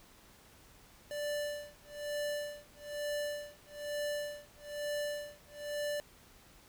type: tone with tremolo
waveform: square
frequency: 587.3 Hz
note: D5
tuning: in tune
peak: -34 dBFS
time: 1.11-6 s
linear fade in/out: 0 ms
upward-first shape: sine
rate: 1.1 Hz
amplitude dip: 100%
effects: pink hiss -60 dBFS RMS until 6.68 s